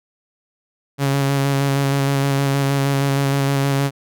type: tone with vibrato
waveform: sawtooth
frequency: 138.59 Hz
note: C#3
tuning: in tune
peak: -12 dBFS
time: 0.98-3.91 s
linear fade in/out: 50 ms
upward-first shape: square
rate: 6.4 Hz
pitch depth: 15 cents each way
effects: none